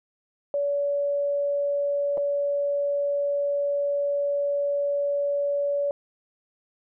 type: tone with dropouts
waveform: sine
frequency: 570 Hz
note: C#5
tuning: 48 cents sharp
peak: -22 dBFS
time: 0.54-5.91 s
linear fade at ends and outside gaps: 1 ms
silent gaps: 2.173-2.178 s
effects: none